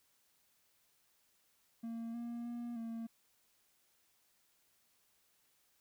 triangle tone with pitch steps, 229.6 / 236 / 238 / 228.3 Hz, A#3 / A#3 / A#3 / A#3, -26 / +22 / +36 / -36 cents, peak -38 dBFS, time 1.83-3.07 s, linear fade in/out 10 ms, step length 310 ms, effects white hiss -74 dBFS RMS until 5.8 s

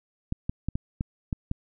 clicks, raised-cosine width 5 ms, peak -15 dBFS, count 7, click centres 0.324 / 0.495 / 0.686 / 0.755 / 1.009 / 1.328 / 1.514 s, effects none

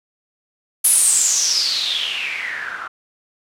blue noise with low-pass filter sweep, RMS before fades -19 dBFS, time 0.84-2.88 s, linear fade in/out 10 ms, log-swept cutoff 11000 to 1300 Hz, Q 8.1, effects none

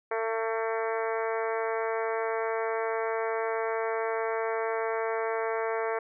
harmonic tone, 224.6 Hz, A3, 36 cents sharp, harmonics 2 / 3 / 4 / 5 / 6 / 7 / 8 / 9 / 10, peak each -30 / -34 / -36 / -38 / -40 / -41 / -42 / -43 / -44 dBFS, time 0.11-5.99 s, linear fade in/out 5 ms, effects none

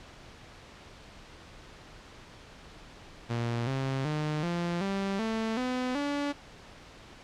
sawtooth tone with pitch steps, 117.9 / 133.88 / 152.02 / 172.62 / 196.01 / 222.6 / 252.7 / 287 Hz, A#2 / C3 / D#3 / F3 / G3 / A3 / B3 / D4, +20 / +40 / -40 / -20 / 0 / +20 / +40 / -40 cents, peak -25 dBFS, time 3.29-6.33 s, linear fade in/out 20 ms, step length 380 ms, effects pink hiss -50 dBFS RMS until 7.23 s + low-pass 5000 Hz 12 dB/octave

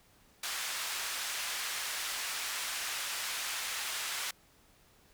pink band-pass noise, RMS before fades -37 dBFS, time 0.43-4.31 s, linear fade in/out 5 ms, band 1400 to 12000 Hz, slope 12 dB/octave, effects pink hiss -64 dBFS RMS until 5.13 s

